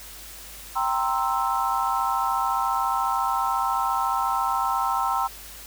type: chord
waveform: sine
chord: C dominant seventh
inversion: second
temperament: equal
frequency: 784 / 932.3 / 1046.5 / 1318.5 Hz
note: G5 / Bb5 / C6 / E6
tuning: 0 / 0 / 0 / 0 cents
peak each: -27 dBFS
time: 0.75-5.28 s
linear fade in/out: 20 ms
effects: added 50 Hz sine -47 dBFS peak until 5.66 s + white hiss -42 dBFS RMS until 5.66 s